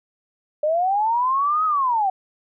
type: linear two-way sweep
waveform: sine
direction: up then down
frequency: 589 to 1282 to 741 Hz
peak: -17 dBFS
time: 0.63-2.1 s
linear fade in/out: 5 ms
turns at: 1.65 s
effects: none